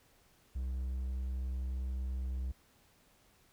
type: tone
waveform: triangle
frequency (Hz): 64.2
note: C2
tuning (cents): -32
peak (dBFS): -32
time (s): 0.55-2.52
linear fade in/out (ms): 10
effects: pink hiss -67 dBFS RMS until 3.52 s